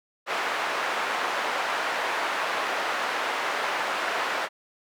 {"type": "band-pass noise", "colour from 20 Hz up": "white", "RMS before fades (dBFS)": -28, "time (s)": [0.26, 4.49], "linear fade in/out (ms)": 50, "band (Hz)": [560, 1600], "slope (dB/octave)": 12, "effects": []}